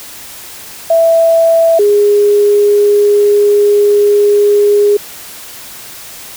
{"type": "tone pair in turn", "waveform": "sine", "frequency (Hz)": [661, 411.5], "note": ["E5", "G#4"], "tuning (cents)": [5, -16], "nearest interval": "minor sixth", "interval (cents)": 821, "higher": "first", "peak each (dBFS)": -5, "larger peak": "neither", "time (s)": [[0.9, 1.79], [1.79, 4.97]], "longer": "second", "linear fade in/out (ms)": 5, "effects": ["white hiss -30 dBFS RMS until 6.36 s"]}